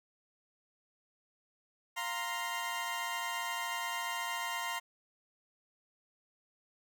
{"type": "chord", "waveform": "20% pulse", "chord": "F suspended fourth", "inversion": "none", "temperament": "equal with one note detuned", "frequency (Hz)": [700.5, 932.3, 1046.5], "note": ["F5", "Bb5", "C6"], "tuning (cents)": [5, 0, 0], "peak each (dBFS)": [-38, -33, -34], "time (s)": [1.96, 4.8], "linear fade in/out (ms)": 20, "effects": []}